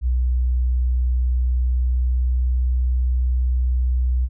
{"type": "tone with pitch glide", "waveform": "sine", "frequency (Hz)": [62, 62.4], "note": ["B1", "B1"], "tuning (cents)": [7, 19], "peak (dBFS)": -16, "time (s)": [0.01, 4.29], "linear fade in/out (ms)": 50, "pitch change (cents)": 12, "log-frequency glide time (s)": [1.41, 2.55], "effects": []}